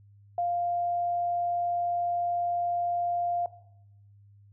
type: tone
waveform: sine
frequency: 698.5 Hz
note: F5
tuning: in tune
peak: -25 dBFS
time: 0.38-3.46 s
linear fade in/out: 2 ms
effects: noise-tail reverb RT60 0.8 s tail -17 dB re dry + added 101 Hz sine -53 dBFS peak until 4.52 s